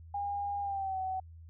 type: tone with pitch glide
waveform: sine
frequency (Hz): 809 to 754.8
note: G#5 to F#5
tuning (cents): -46 to +34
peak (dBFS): -32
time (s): 0.14-1.2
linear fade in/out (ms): 5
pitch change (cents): -120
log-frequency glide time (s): 0.61-0.99
effects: added 82 Hz sine -48 dBFS peak until 1.49 s